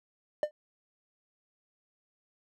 triangle tone with exponential decay, 601 Hz, D5, 40 cents sharp, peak -19 dBFS, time 0.43-0.51 s, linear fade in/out 1 ms, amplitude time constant 17 ms, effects none

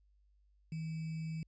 sine tone with sample-and-hold, 160 Hz, D#3, 49 cents sharp, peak -37 dBFS, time 0.72-1.43 s, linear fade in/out 2 ms, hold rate 2450 Hz, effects added 50 Hz sine -66 dBFS peak until 1.47 s + resampled to 16000 Hz

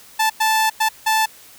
sawtooth tone bursts at uneven times, 878 Hz, A5, 4 cents flat, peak -11 dBFS, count 4, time 0.19-0.3 / 0.4-0.7 / 0.8-0.89 / 1.06-1.26 s, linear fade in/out 10 ms, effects white hiss -45 dBFS RMS until 1.58 s

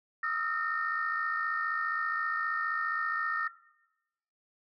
sine tone cluster, 1229 / 1284 / 1368 / 1826 Hz, D#6 / E6 / F6 / A#6, -22 / -46 / -36 / -36 cents, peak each -39 / -34 / -36 / -31 dBFS, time 0.23-3.48 s, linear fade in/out 5 ms, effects noise-tail reverb RT60 0.9 s tail -18 dB re dry + tanh soft clip ceiling -21 dBFS

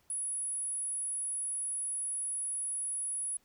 sine tone, 10230 Hz, D#9, 47 cents sharp, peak -32 dBFS, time 0.1-3.37 s, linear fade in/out 2 ms, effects tanh soft clip ceiling -28 dBFS + pink hiss -70 dBFS RMS until 3.44 s

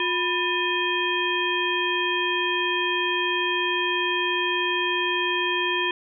harmonic tone with a mistuned harmonic, 356.3 Hz, F4, 35 cents sharp, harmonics 1 / 3 / 5 / 7 / 9, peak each -28 / -28 / -28 / -28 / -28 dBFS, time 0-5.91 s, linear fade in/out 2 ms, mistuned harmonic 3, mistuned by -130 cents, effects none

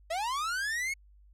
45% pulse linear sweep, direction up, 622.3 to 2217 Hz, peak -30 dBFS, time 0.1-0.94 s, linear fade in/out 10 ms, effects added 50 Hz sine -55 dBFS peak until 1.33 s + low-pass 10000 Hz 12 dB/octave

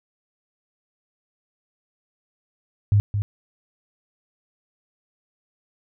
sine tone with echo, 102.4 Hz, G#2, 24 cents flat, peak -13 dBFS, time 2.92-3 s, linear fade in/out 0 ms, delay 220 ms, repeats 1, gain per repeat -7 dB, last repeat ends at 3.22 s, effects none

